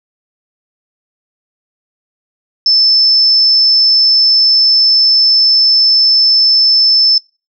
sine tone, 5274 Hz, E8, in tune, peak -6 dBFS, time 2.66-7.18 s, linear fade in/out 2 ms, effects noise-tail reverb RT60 0.3 s tail -23 dB re dry

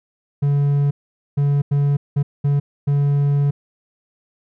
triangle tone bursts at uneven times, 142.6 Hz, C#3, 49 cents sharp, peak -12 dBFS, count 6, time 0.42-0.91 / 1.37-1.62 / 1.71-1.97 / 2.16-2.23 / 2.44-2.6 / 2.87-3.51 s, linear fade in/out 10 ms, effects none

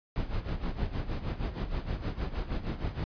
brown noise with tremolo, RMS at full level -30 dBFS, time 0.16-3.04 s, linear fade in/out 0 ms, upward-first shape sine, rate 6.4 Hz, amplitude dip 75%, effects resampled to 11025 Hz

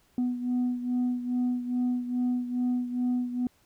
sine beating tone pair, 246.9 / 249.3 Hz, B3 / B3, 0 / +16 cents, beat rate 2.4 Hz, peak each -25 / -30 dBFS, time 0.18-3.47 s, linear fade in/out 2 ms, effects tanh soft clip ceiling -22 dBFS + pink hiss -65 dBFS RMS until 3.65 s

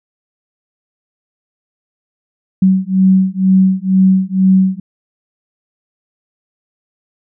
sine beating tone pair, 188 / 190.1 Hz, F#3 / F#3, +28 / +47 cents, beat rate 2.1 Hz, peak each -11 dBFS, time 2.62-4.8 s, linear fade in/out 5 ms, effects none

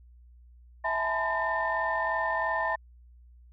sine tone cluster, 654 / 845 / 888 / 1010 / 1804 Hz, E5 / G#5 / A5 / B5 / A6, -14 / +30 / +16 / +39 / +43 cents, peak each -32 / -34 / -34 / -31 / -30 dBFS, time 0.84-2.76 s, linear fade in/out 10 ms, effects tanh soft clip ceiling -17 dBFS + added 60 Hz sine -51 dBFS peak until 3.52 s

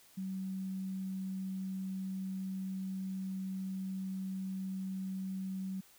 sine tone, 190 Hz, F#3, 46 cents sharp, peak -36 dBFS, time 0.17-5.81 s, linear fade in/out 10 ms, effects white hiss -62 dBFS RMS until 5.98 s

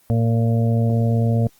harmonic tone, 114.9 Hz, A#2, 25 cents flat, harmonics 1 / 2 / 4 / 5 / 6, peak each -16 / -22 / -28 / -30 / -32 dBFS, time 0.1-1.47 s, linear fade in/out 0 ms, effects white hiss -56 dBFS RMS until 1.59 s + Opus 24 kbps

